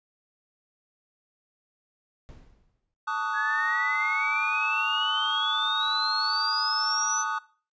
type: noise with exponential decay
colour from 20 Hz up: brown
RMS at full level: -43 dBFS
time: 2.29-2.94 s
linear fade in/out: 0 ms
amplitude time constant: 140 ms
type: chord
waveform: triangle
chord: D# half-diminished seventh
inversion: second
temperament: equal with one note detuned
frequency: 880 / 1134 / 1244.5 / 1480 Hz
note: A5 / C#6 / D#6 / F#6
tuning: 0 / +39 / 0 / 0 cents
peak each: -31 / -32 / -29 / -31 dBFS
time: 3.07-7.39 s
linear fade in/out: 10 ms
type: exponential sweep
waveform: sine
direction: up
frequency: 1661.2 to 6130 Hz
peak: -26 dBFS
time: 3.33-7.25 s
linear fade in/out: 50 ms
effects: noise-tail reverb RT60 0.4 s tail -20 dB re dry + resampled to 16000 Hz